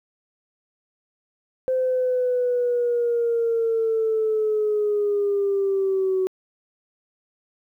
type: linear sweep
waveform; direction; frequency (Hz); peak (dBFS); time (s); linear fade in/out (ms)
sine; down; 518 to 373.4; -18; 1.68-6.27; 0
effects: tanh soft clip ceiling -14 dBFS + 10-bit